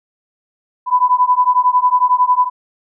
sine beating tone pair, 992 / 1003 Hz, B5 / B5, +7 / +26 cents, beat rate 11 Hz, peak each -13 dBFS, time 0.86-2.5 s, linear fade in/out 50 ms, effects none

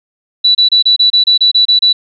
sine tone bursts, 3951 Hz, B7, in tune, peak -5 dBFS, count 11, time 0.44-1.93 s, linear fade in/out 10 ms, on 110 ms, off 28 ms, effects none

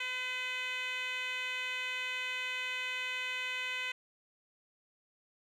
10% pulse tone with band-pass filter, 507 Hz, B4, 45 cents sharp, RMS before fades -37 dBFS, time 0-3.92 s, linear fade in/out 5 ms, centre 2500 Hz, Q 2, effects none

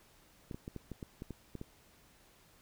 clicks, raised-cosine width 3 ms, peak -29 dBFS, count 10, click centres 0.512 / 0.545 / 0.679 / 0.763 / 0.917 / 1.028 / 1.221 / 1.307 / 1.553 / 1.614 s, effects pink hiss -64 dBFS RMS until 2.61 s

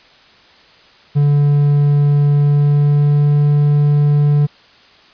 triangle tone with pitch glide, 144.7 to 146.21 Hz, D3 to D3, -25 to -7 cents, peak -7 dBFS, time 1.15-4.47 s, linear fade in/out 20 ms, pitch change +18 cents, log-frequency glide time 2.33-3.44 s, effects white hiss -46 dBFS RMS until 5.13 s + resampled to 11025 Hz

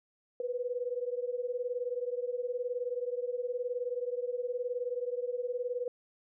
sine beating tone pair, 484.8 / 503.8 Hz, B4 / B4, -32 / +34 cents, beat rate 19 Hz, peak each -34 / -36 dBFS, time 0.4-5.88 s, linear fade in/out 2 ms, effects none

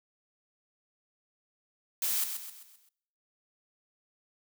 blue noise with echo, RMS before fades -30 dBFS, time 2.02-2.24 s, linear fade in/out 2 ms, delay 130 ms, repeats 5, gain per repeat -7 dB, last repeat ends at 2.89 s, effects noise-tail reverb RT60 0.8 s tail -24 dB re dry

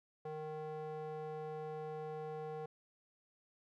square tone with band-pass filter, 154.6 Hz, D#3, 11 cents flat, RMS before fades -44 dBFS, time 0.25-2.66 s, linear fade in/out 5 ms, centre 590 Hz, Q 3.2, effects none

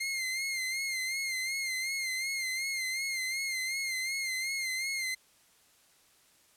sawtooth tone with vibrato, 2109 Hz, C7, 13 cents sharp, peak -28 dBFS, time 0-5.15 s, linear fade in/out 10 ms, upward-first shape sine, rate 2.7 Hz, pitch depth 54 cents each way, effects white hiss -64 dBFS RMS until 6.56 s + low-pass 12000 Hz 12 dB/octave

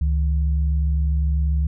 sine tone pair together, 70.4 / 158.04 Hz, C#2 / D#3, +27 / +27 cents, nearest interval octave + major second, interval 1400 cents, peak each -17 / -28 dBFS, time 0.01-1.67 s, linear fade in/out 5 ms, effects none

